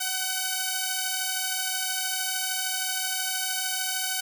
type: tone pair together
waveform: 5% pulse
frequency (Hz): 751 / 1515.1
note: F#5 / F#6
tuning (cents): +26 / +41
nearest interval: octave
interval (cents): 1215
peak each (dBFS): -18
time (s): 0-4.21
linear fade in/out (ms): 10
effects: none